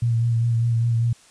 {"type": "tone with vibrato", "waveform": "sine", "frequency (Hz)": 116.54, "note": "A#2", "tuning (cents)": 0, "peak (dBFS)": -17, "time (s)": [0.02, 1.13], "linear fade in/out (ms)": 5, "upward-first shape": "sine", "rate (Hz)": 5, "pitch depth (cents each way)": 28, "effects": ["white hiss -52 dBFS RMS until 1.3 s", "resampled to 22050 Hz"]}